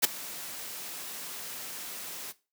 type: noise with ADSR envelope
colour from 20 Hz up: white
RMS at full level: -19 dBFS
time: 0.02-2.33 s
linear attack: 26 ms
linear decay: 8 ms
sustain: -21 dB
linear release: 29 ms
effects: noise-tail reverb RT60 0.3 s tail -18 dB re dry + high-pass 150 Hz 12 dB/octave